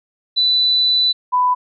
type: tone pair in turn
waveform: sine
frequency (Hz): 3984 / 996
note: B7 / B5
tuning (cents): +14 / +14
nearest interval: 2 octaves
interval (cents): 2400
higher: first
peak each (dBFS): -12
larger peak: neither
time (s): 0.36-1.13 / 1.32-1.55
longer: first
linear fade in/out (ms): 20
effects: none